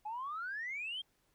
sine exponential sweep, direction up, 825 to 3260 Hz, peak -37 dBFS, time 0.05-1.02 s, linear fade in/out 10 ms, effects tanh soft clip ceiling -33 dBFS + pink hiss -75 dBFS RMS until 1.34 s

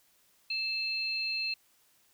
sine tone pair together, 2637 / 4186 Hz, E7 / C8, 0 / 0 cents, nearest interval minor sixth, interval 800 cents, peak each -33 / -33 dBFS, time 0.5-1.54 s, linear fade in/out 5 ms, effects white hiss -67 dBFS RMS until 2.13 s

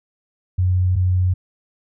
sine tone pair in turn, 91.4 / 91.4 Hz, F#2 / F#2, -21 / -21 cents, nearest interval unison, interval 0 cents, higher neither, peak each -14 dBFS, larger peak neither, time 0.58-0.96 / 0.96-1.34 s, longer neither, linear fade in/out 10 ms, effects none

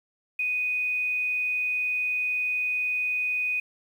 sine tone, 2489 Hz, D#7, in tune, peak -24 dBFS, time 0.39-3.6 s, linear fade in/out 5 ms, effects 9-bit

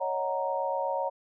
sine chord, D# minor seventh, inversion third, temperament equal, 554.4 / 622.3 / 740 / 932.3 Hz, C#5 / D#5 / F#5 / A#5, 0 / 0 / 0 / 0 cents, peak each -31 / -36 / -35 / -31 dBFS, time 0-1.1 s, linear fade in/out 20 ms, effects none

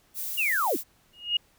violet noise, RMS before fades -33 dBFS, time 0.14-0.84 s, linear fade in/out 50 ms
sine linear sweep, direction down, 2929 to 195.5 Hz, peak -23 dBFS, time 0.37-0.77 s, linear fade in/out 20 ms
sine tone with exponential growth, 2865 Hz, F7, 44 cents sharp, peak -18 dBFS, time 1.13-1.37 s, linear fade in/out 5 ms, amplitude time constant 52 ms
effects pink hiss -63 dBFS RMS until 1.58 s

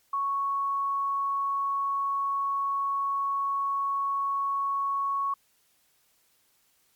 sine tone, 1108.7 Hz, C#6, in tune, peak -25 dBFS, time 0.13-5.34 s, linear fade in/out 5 ms, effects white hiss -67 dBFS RMS until 6.95 s + MP3 96 kbps

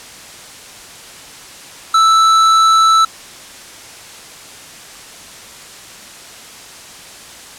sine tone with tanh clipping, 1318.5 Hz, E6, in tune, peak -9 dBFS, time 1.94-3.05 s, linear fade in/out 5 ms, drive 14 dB, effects white hiss -35 dBFS RMS until 7.58 s + low-pass 9000 Hz 12 dB/octave

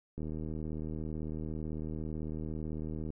click train, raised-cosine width 3 ms, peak -27 dBFS, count 229, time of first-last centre 0.18-3.103 s, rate 78 Hz, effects none

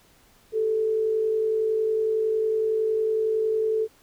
sine tone pair together, 389.1 / 440 Hz, G4 / A4, -13 / 0 cents, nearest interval major second, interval 213 cents, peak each -32 / -21 dBFS, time 0.52-3.88 s, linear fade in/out 50 ms, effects pink hiss -58 dBFS RMS until 4.02 s

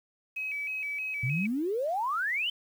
sine tone with vibrato, 2415 Hz, D7, 48 cents sharp, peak -31 dBFS, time 0.36-1.47 s, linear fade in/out 10 ms, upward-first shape square, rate 3.2 Hz, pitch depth 91 cents each way
sine exponential sweep, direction up, 116.54 to 3136 Hz, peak -27 dBFS, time 1.23-2.5 s, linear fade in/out 5 ms
effects 9-bit

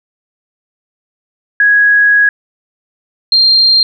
sine tone pair in turn, 1662 / 4188 Hz, G#6 / C8, +1 / +1 cents, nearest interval octave + major third, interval 1600 cents, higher second, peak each -5 dBFS, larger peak neither, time 1.6-2.29 / 3.32-3.83 s, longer first, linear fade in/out 2 ms, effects none

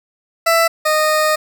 20% pulse tone pair in turn, 664 / 617.3 Hz, E5 / D#5, +12 / -14 cents, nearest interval minor second, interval 126 cents, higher first, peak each -6 / -8 dBFS, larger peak first, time 0.46-0.68 / 0.85-1.36 s, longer second, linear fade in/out 10 ms, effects 7-bit

